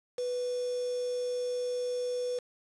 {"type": "tone with quantisation", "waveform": "sine", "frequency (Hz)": 493.9, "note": "B4", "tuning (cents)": 0, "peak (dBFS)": -30, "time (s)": [0.18, 2.39], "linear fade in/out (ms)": 5, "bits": 7, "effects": ["resampled to 22050 Hz"]}